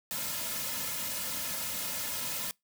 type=noise with comb filter; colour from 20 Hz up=white; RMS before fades=-35 dBFS; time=0.11-2.51 s; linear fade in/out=0 ms; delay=2.6 ms; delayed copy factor=-0.9; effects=noise-tail reverb RT60 0.2 s tail -26 dB re dry